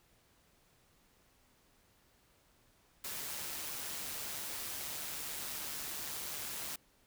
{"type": "noise with amplitude modulation", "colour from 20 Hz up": "white", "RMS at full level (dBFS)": -40, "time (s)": [3.04, 6.76], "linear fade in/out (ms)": 5, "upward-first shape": "sine", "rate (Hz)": 147, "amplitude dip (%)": 35, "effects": ["pink hiss -69 dBFS RMS until 7.06 s"]}